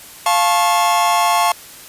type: chord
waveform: 45% pulse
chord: F augmented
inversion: none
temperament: just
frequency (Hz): 698.5 / 873.1 / 1091.3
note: F5 / A5 / C#6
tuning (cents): 0 / -14 / -27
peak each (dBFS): -17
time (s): 0.26-1.52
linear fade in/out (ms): 2
effects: white hiss -38 dBFS RMS until 1.88 s + resampled to 32000 Hz